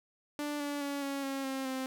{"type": "tone with pitch steps", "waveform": "sawtooth", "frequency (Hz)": [293.7, 288.2, 282.7, 277.4, 272.1, 267, 262], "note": ["D4", "D4", "C#4", "C#4", "C#4", "C4", "C4"], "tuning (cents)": [0, -33, 34, 1, -32, 35, 2], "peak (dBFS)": -30, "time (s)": [0.39, 1.86], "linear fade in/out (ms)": 0, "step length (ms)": 210, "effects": []}